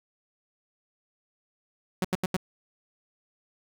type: tone bursts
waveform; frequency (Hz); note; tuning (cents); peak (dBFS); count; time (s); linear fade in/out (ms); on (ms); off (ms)
sawtooth; 185; F#3; 0; -20; 4; 2.02-2.366; 2; 25; 82
effects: none